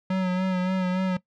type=tone with vibrato; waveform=square; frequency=185 Hz; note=F#3; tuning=in tune; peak=-23 dBFS; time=0.1-1.17 s; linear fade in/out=5 ms; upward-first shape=sine; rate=3.5 Hz; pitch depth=34 cents each way; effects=noise-tail reverb RT60 0.1 s tail -19 dB re dry + low-pass 3000 Hz 12 dB/octave